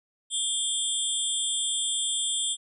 sine tone cluster, 3228 / 3531 / 7680 / 9040 Hz, G#7 / A7 / B8 / C#9, -50 / +5 / -49 / +33 cents, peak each -31 dBFS, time 0.3-2.57 s, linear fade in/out 50 ms, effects none

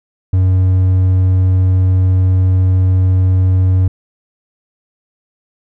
triangle tone, 93 Hz, F#2, 9 cents sharp, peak -6 dBFS, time 0.33-3.88 s, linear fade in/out 5 ms, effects none

